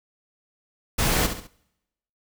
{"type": "noise with echo", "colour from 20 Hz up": "pink", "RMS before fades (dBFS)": -22, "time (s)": [0.98, 1.27], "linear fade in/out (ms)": 10, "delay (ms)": 68, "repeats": 3, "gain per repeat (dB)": -8, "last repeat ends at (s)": 1.474, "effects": ["noise-tail reverb RT60 0.9 s tail -25 dB re dry"]}